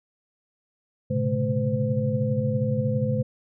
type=tone cluster; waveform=sine; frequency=110.1 / 127.2 / 139.6 / 215.3 / 511 Hz; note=A2 / C3 / C#3 / A3 / C5; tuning=+2 / -48 / +13 / -37 / -41 cents; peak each=-28 dBFS; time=1.1-3.23 s; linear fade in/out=10 ms; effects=none